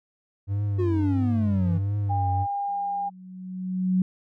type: tone with vibrato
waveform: triangle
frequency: 98 Hz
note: G2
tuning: in tune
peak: -21 dBFS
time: 0.47-2.47 s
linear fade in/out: 50 ms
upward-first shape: triangle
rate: 1.5 Hz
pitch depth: 100 cents each way
type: exponential sweep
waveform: triangle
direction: down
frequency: 370 to 160 Hz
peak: -21 dBFS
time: 0.78-1.79 s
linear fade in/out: 20 ms
type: tone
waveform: sine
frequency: 805 Hz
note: G5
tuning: 46 cents sharp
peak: -25 dBFS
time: 2.09-3.1 s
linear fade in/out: 20 ms
type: tone with exponential growth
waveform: sine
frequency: 185 Hz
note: F#3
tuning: in tune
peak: -17 dBFS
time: 2.68-4.02 s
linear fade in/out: 2 ms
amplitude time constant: 290 ms
effects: none